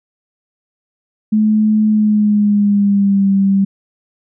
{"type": "tone with pitch glide", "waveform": "sine", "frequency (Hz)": [214.7, 195.75], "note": ["A3", "G3"], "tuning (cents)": [-42, -2], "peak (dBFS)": -9, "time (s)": [1.32, 3.65], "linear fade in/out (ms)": 10, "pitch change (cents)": -160, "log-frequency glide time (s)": [1.88, 3.3], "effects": []}